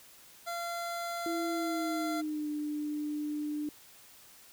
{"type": "tone", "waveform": "25% pulse", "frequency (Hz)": 687, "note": "F5", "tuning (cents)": -29, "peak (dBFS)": -31, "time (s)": [0.46, 2.22], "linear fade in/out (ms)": 20}
{"type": "tone with pitch glide", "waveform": "sine", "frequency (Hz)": [332.9, 298.3], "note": ["E4", "D4"], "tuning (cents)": [17, 27], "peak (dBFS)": -32, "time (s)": [1.26, 3.69], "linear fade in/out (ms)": 2, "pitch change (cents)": -190, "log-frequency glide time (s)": [1.52, 2.49]}
{"effects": ["white hiss -56 dBFS RMS until 4.52 s"]}